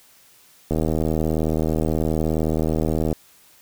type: click train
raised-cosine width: 2 ms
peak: -9 dBFS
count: 192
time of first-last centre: 0.71-3.128 s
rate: 79 Hz
effects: white hiss -53 dBFS RMS until 3.61 s